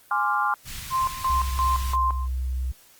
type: chord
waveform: sine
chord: D half-diminished seventh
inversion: second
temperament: equal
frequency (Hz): 830.6 / 1046.5 / 1174.7 / 1396.9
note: Ab5 / C6 / D6 / F6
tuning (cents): 0 / 0 / 0 / 0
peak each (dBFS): -26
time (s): 0.11-0.54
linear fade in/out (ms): 2
type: band-stop noise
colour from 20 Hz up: pink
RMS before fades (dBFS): -36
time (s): 0.64-1.97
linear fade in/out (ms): 50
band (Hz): 120 to 1900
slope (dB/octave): 12
type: tone with tremolo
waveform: sine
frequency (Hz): 1046.5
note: C6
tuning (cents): 0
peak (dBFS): -20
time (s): 0.9-2.28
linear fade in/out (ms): 50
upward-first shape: square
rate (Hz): 2.9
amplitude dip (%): 80
type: tone with pitch glide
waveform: sine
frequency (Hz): 65.41 to 63.99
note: C2 to C2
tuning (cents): 0 to -38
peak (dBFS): -24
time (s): 1.29-2.72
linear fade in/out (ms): 10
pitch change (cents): -38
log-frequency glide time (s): 1.64-2.17
effects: white hiss -54 dBFS RMS until 2.99 s + Opus 32 kbps